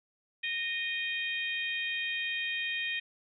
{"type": "harmonic tone with a mistuned harmonic", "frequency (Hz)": 618, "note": "D#5", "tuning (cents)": -12, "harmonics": [3, 4, 5, 6], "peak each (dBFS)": [-36, -34, -38, -42], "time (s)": [0.43, 3], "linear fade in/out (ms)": 10, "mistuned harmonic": 5, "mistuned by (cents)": 45, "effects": []}